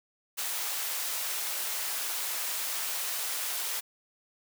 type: high-pass noise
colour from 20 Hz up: white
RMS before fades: -33 dBFS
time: 0.37-3.81 s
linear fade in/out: 20 ms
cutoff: 610 Hz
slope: 12 dB/octave
effects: none